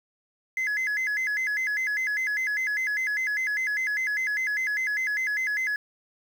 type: tone with vibrato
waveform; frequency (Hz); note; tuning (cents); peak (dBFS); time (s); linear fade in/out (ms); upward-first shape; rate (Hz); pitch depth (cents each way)
sine; 1864.7; A#6; 0; -22; 0.57-5.76; 2; square; 5; 170
effects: tanh soft clip ceiling -23 dBFS + 8-bit